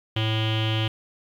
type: tone with low-pass filter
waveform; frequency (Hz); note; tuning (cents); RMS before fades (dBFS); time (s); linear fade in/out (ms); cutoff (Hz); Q
square; 110; A2; 0; -24; 0.16-0.88; 5; 3100; 9.5
effects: 9-bit